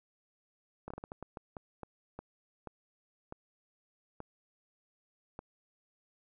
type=slowing click train; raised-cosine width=1 ms; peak=-28 dBFS; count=15; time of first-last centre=0.88-5.391 s; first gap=24 ms; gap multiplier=1.35; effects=none